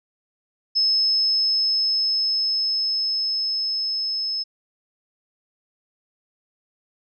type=tone with level ramp; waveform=sine; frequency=5200 Hz; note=E8; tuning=24 cents flat; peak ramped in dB=-16 to -23 dBFS; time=0.75-4.44 s; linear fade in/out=20 ms; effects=none